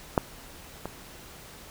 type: clicks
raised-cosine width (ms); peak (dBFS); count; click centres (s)
1; -6 / -19; 2; 0.178 / 0.856
effects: pink hiss -47 dBFS RMS until 1.7 s